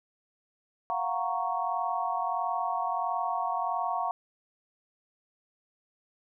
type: chord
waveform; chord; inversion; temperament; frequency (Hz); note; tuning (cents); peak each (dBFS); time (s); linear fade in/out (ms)
sine; Gb major seventh; third; equal; 698.5 / 740 / 932.3 / 1108.7; F5 / Gb5 / Bb5 / Db6; 0 / 0 / 0 / 0; -33; 0.9-4.11; 0
effects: none